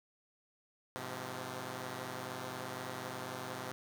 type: chord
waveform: 5% pulse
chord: F minor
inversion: first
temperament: equal with one note detuned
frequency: 103.83 / 128.12 / 174.61 Hz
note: Ab2 / C3 / F3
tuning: 0 / -36 / 0 cents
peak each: -36 / -31 / -36 dBFS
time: 0.96-3.72 s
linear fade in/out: 0 ms
effects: none